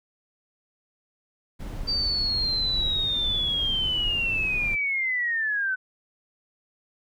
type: noise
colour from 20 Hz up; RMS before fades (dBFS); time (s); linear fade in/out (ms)
brown; -33; 1.59-4.76; 20
type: linear sweep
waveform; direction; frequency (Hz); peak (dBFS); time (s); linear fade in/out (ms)
sine; down; 4668 to 1500; -23; 1.87-5.76; 20
effects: none